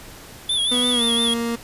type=tone with vibrato; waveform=square; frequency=3427 Hz; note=A7; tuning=46 cents flat; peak=-19 dBFS; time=0.49-1.34 s; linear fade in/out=5 ms; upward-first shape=sine; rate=5.8 Hz; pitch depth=77 cents each way
type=tone with pitch glide; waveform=30% pulse; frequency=246.9 to 233.3 Hz; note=B3 to A#3; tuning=0 to +2 cents; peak=-19 dBFS; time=0.71-1.56 s; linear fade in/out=10 ms; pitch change=-98 cents; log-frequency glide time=0.94-1.02 s
effects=pink hiss -41 dBFS RMS until 1.63 s + resampled to 32000 Hz